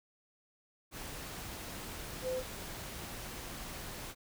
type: tone in noise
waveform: sine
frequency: 513 Hz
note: C5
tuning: 34 cents flat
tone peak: -33 dBFS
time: 2.22-2.43 s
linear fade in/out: 50 ms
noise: pink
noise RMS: -44 dBFS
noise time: 0.91-4.15 s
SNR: +8 dB
effects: none